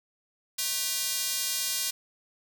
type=tone with high-pass filter; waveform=square; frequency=217.4 Hz; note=A3; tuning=21 cents flat; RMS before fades=-30 dBFS; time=0.58-1.91 s; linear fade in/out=10 ms; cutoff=4800 Hz; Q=0.77; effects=none